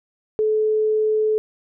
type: tone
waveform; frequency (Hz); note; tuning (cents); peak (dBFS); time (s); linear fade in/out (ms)
sine; 431.7; A4; -33; -16; 0.39-1.38; 0
effects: none